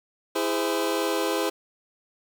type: chord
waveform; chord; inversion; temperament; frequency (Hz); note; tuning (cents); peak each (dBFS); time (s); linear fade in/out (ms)
sawtooth; E augmented; none; just; 329.6 / 412 / 515; E4 / G#4 / B#4; 0 / -14 / -28; -24; 0.35-1.5; 10
effects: 8-bit